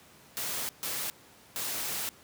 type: noise bursts at uneven times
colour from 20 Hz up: white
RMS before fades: -34 dBFS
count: 3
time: 0.37-0.69 / 0.83-1.1 / 1.56-2.09 s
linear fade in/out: 0 ms
effects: pink hiss -56 dBFS RMS until 2.23 s + high-pass 100 Hz 12 dB/octave